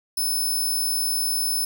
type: tone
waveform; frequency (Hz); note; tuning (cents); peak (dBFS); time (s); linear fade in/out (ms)
10% pulse; 5260; E8; -5; -16; 0.17-1.65; 5
effects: none